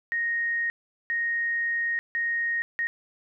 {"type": "tone bursts at uneven times", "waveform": "sine", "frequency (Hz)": 1864.7, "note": "A#6", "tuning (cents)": 0, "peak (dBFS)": -24, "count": 4, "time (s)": [[0.12, 0.7], [1.1, 1.99], [2.15, 2.62], [2.79, 2.87]], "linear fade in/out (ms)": 0, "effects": []}